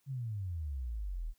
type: exponential sweep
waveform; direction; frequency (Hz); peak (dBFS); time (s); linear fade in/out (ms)
sine; down; 141.9 to 36.59; -35; 0.06-1.34; 50
effects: white hiss -75 dBFS RMS until 1.38 s